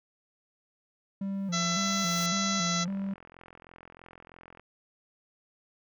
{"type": "tone with vibrato", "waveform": "triangle", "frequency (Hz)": 185, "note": "F#3", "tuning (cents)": 0, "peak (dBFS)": -28, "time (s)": [1.21, 3.14], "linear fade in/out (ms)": 5, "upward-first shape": "square", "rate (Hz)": 1.8, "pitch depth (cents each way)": 100}
{"type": "noise with exponential growth", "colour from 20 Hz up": "white", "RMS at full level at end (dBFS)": -41, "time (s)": [1.34, 2.26], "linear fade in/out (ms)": 1, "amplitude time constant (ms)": 200}
{"type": "harmonic tone", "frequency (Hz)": 670, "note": "E5", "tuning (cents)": 28, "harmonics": [1, 2, 3, 4, 5, 6, 7, 8, 9, 10], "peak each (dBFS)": [-40, -33, -37, -44, -39, -35, -43, -41, -34, -41], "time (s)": [1.52, 2.85], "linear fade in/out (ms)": 20}
{"type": "click train", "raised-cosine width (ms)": 0.5, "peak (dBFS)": -34, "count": 131, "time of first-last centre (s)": [1.58, 4.596], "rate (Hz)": 43.1}
{"effects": []}